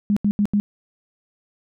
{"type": "tone bursts", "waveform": "sine", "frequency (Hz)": 205.4, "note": "G#3", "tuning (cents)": -19, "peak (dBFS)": -15, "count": 4, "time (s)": [0.1, 0.6], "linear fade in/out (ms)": 0, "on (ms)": 65, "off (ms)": 80, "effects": []}